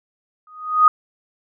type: tone with exponential growth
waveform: sine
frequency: 1244.5 Hz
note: D#6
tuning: in tune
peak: -5 dBFS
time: 0.47-0.88 s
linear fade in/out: 2 ms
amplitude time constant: 87 ms
effects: none